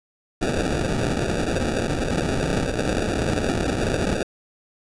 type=noise with sample-and-hold; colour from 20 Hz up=white; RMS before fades=-23 dBFS; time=0.41-4.23 s; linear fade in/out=5 ms; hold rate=1050 Hz; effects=resampled to 22050 Hz